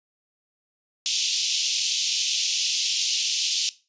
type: band-pass noise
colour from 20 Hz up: white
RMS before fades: -25 dBFS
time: 1.06-3.69 s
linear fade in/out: 0 ms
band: 2700 to 6600 Hz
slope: 48 dB/octave
effects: noise-tail reverb RT60 0.3 s tail -18 dB re dry + resampled to 16000 Hz